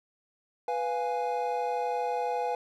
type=chord; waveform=triangle; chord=F diminished; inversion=second; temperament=equal; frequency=493.9 / 698.5 / 830.6 Hz; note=Cb5 / F5 / Ab5; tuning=0 / 0 / 0 cents; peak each=-30 / -32 / -29 dBFS; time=0.68-2.55 s; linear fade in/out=2 ms; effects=none